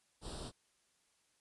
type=noise with comb filter; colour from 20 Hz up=pink; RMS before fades=-45 dBFS; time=0.21-0.52 s; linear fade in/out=50 ms; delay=0.23 ms; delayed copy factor=+0.8; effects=white hiss -75 dBFS RMS until 1.4 s + resampled to 24000 Hz

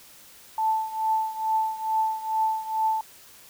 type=tone with tremolo; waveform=sine; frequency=880 Hz; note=A5; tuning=in tune; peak=-19 dBFS; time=0.58-3.01 s; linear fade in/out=2 ms; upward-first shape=triangle; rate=2.3 Hz; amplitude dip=85%; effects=white hiss -50 dBFS RMS until 3.49 s

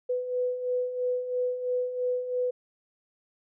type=beating tone pair; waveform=sine; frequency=496 / 499 Hz; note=B4 / B4; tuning=+7 / +18 cents; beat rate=3 Hz; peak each=-34 / -27 dBFS; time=0.09-2.51 s; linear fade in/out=10 ms; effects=none

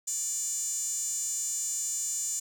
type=tone with high-pass filter; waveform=sawtooth; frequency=587.3 Hz; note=D5; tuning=in tune; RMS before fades=-32 dBFS; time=0.07-2.4 s; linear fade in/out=10 ms; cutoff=7100 Hz; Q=8.9; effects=none

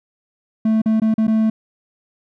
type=tone with dropouts; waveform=triangle; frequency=220 Hz; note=A3; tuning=in tune; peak=-11 dBFS; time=0.65-1.5 s; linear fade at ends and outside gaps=5 ms; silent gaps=0.818-0.858 / 1-1.018 / 1.141-1.18 / 1.27-1.278 s; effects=none

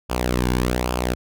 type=tone with flanger; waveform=sawtooth; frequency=61.7 Hz; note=B1; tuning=1 cent flat; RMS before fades=-22 dBFS; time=0.09-1.15 s; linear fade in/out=20 ms; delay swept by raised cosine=0.5 to 1.6 ms; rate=1.2 Hz; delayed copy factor=-0.65; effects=none

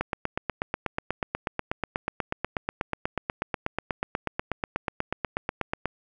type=click train; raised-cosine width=0.5 ms; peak=-11 dBFS; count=49; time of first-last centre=0.01-5.857 s; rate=8.21 Hz; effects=none

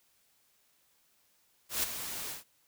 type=noise with ADSR envelope; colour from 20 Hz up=white; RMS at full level=-29 dBFS; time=1.69-2.44 s; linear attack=140 ms; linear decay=17 ms; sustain=-10 dB; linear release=140 ms; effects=white hiss -70 dBFS RMS until 2.67 s

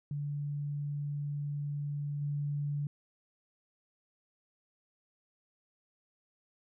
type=tone with level steps; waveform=sine; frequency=144.9 Hz; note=D3; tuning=23 cents flat; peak=-33 / -31 dBFS; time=0.11-2.87 s; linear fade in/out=2 ms; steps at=2.21 s; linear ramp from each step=10 ms; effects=none

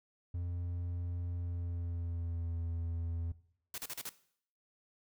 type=tone with pitch glide; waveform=triangle; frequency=87.31 to 83.9 Hz; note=F2 to E2; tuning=0 to +31 cents; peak=-33 dBFS; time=0.34-3.32 s; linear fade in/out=5 ms; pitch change=-69 cents; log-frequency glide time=1.34-2.57 s
type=noise bursts; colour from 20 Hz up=white; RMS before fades=-41 dBFS; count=5; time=3.74-4.092 s; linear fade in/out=2 ms; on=40 ms; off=38 ms
effects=noise-tail reverb RT60 0.6 s tail -17 dB re dry

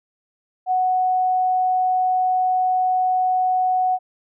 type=tone; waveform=sine; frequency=740 Hz; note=F#5; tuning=in tune; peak=-16 dBFS; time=0.66-3.99 s; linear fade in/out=50 ms; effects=none

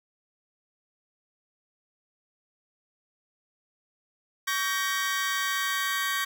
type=chord; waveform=sawtooth; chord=G diminished; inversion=second; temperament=just; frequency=1128.9 / 1568 / 1881.6 Hz; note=Db6 / G6 / Bb6; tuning=+31 / 0 / +16 cents; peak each=-27 dBFS; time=4.47-6.25 s; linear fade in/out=10 ms; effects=none

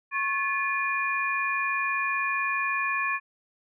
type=tone cluster; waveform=sine; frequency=1096 / 1732 / 2431 Hz; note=C#6 / A6 / D#7; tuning=-20 / -28 / -41 cents; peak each=-29 dBFS; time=0.11-3.2 s; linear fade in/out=50 ms; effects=none

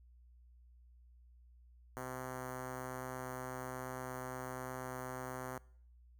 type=tone with notch filter; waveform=5% pulse; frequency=128.4 Hz; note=C3; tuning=32 cents flat; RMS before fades=-44 dBFS; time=1.97-5.58 s; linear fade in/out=0 ms; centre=3700 Hz; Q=0.78; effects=noise-tail reverb RT60 0.6 s tail -22 dB re dry + added 60 Hz sine -59 dBFS peak until 6.19 s

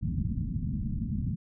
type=low-pass noise; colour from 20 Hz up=white; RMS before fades=-31 dBFS; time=0.01-1.36 s; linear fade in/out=20 ms; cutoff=230 Hz; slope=48 dB/octave; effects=none

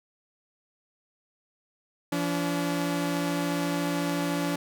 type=tone pair together; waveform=sawtooth; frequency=170.3 / 286.7 Hz; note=F3 / D4; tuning=-43 / -42 cents; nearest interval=major sixth; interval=901 cents; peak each=-26 / -24 dBFS; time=2.12-4.56 s; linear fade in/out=5 ms; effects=none

